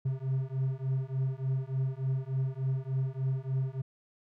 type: beating tone pair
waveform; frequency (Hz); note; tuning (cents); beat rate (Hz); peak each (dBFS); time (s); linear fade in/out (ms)
triangle; 130.81 / 134.21; C3 / C3; 0 / +44; 3.4; -30; 0.05-3.82; 10
effects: none